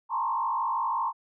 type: tone with frequency modulation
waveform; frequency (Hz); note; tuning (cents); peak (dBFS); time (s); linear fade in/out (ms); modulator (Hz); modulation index
sine; 989; B5; +2; -25; 0.09-1.13; 50; 52.7; 2.1
effects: none